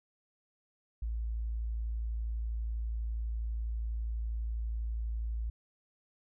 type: tone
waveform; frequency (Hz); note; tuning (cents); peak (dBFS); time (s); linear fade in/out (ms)
sine; 56.1; A1; +34; -32; 1.02-5.5; 5
effects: none